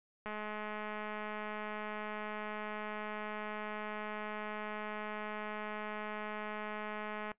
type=click train; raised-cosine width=0.5 ms; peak=-27 dBFS; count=1497; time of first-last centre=0.26-7.317 s; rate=212 Hz; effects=noise-tail reverb RT60 0.1 s tail -19 dB re dry + resampled to 8000 Hz